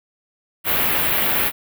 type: band-stop noise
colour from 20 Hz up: white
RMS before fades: -19 dBFS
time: 0.64-1.52 s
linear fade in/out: 50 ms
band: 3200 to 13000 Hz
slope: 24 dB/octave
effects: none